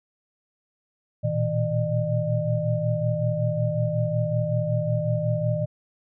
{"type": "tone cluster", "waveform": "sine", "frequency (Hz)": [114.9, 120.3, 159.5, 602], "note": ["A#2", "B2", "D#3", "D5"], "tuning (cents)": [-25, -45, 43, 43], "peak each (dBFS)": -27, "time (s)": [1.23, 5.66], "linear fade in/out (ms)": 20, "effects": []}